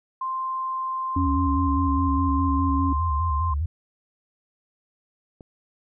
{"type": "tone", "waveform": "sine", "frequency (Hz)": 1046.5, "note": "C6", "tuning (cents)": 0, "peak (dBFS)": -25, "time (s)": [0.21, 3.54], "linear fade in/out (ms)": 5}
{"type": "tone with vibrato", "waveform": "sine", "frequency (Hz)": 77.78, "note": "D#2", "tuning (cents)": 0, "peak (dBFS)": -22, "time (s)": [1.16, 3.66], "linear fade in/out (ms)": 5, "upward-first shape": "square", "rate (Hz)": 4.9, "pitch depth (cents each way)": 130}
{"type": "tone with pitch glide", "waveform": "sine", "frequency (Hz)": [277.2, 275], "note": ["C#4", "C#4"], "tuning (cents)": [0, -14], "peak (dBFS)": -23, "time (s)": [1.16, 2.93], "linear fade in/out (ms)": 5, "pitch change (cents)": -14, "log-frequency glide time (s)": [1.8, 2]}
{"type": "click", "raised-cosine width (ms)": 2, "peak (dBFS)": -30, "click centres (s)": 5.408}
{"effects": []}